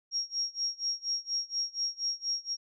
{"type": "tone with tremolo", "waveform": "sine", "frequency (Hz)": 5588, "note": "F8", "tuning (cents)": 0, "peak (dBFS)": -27, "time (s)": [0.11, 2.57], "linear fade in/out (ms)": 50, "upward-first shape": "sine", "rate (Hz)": 4.2, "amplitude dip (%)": 95, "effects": []}